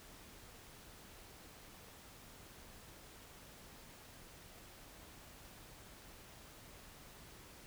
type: silence
effects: pink hiss -57 dBFS RMS until 7.66 s